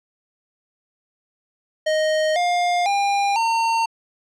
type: tone with pitch steps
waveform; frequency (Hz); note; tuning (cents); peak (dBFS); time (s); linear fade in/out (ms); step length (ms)
square; 622.3 / 706.6 / 802.4 / 911.1; D#5 / F5 / G5 / A#5; 0 / +20 / +40 / -40; -18; 1.86-3.86; 10; 500
effects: low-pass 6000 Hz 12 dB/octave